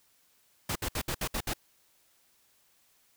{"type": "noise bursts", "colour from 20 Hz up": "pink", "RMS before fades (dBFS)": -32, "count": 7, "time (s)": [0.69, 1.536], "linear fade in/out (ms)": 5, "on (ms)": 66, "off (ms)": 64, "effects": ["white hiss -67 dBFS RMS until 3.16 s"]}